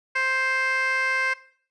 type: tone with band-pass filter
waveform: 15% pulse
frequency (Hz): 525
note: C5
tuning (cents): +6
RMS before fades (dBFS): -24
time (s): 0.15-1.34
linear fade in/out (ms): 10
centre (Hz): 2000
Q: 2
effects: noise-tail reverb RT60 0.5 s tail -17 dB re dry + resampled to 24000 Hz